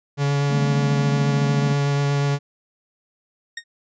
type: tone with vibrato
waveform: 45% pulse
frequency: 141.8 Hz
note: C#3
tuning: 40 cents sharp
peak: -18 dBFS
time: 0.17-2.39 s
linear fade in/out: 50 ms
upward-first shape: triangle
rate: 8.3 Hz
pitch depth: 12 cents each way
type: chord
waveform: triangle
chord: A half-diminished seventh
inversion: second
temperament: equal with one note detuned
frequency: 155.56 / 196 / 220 / 259.2 Hz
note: Eb3 / G3 / A3 / C4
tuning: 0 / 0 / 0 / -16 cents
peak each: -27 / -30 / -24 / -30 dBFS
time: 0.5-1.73 s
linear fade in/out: 5 ms
type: tone with exponential decay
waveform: sawtooth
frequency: 1854 Hz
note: A#6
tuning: 10 cents flat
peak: -21 dBFS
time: 3.57-3.64 s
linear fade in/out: 5 ms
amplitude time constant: 15 ms
effects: resampled to 16000 Hz